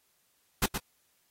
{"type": "noise with echo", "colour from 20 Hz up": "pink", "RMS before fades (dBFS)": -26, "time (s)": [0.62, 0.66], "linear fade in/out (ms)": 5, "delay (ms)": 120, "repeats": 1, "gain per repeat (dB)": -7, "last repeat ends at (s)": 0.78, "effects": ["white hiss -71 dBFS RMS until 1.3 s", "AAC 48 kbps"]}